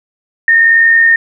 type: tone with amplitude modulation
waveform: sine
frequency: 1831 Hz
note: A#6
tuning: 32 cents flat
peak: -3 dBFS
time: 0.48-1.16 s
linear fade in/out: 2 ms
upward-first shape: sine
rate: 80.9 Hz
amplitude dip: 35%
effects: none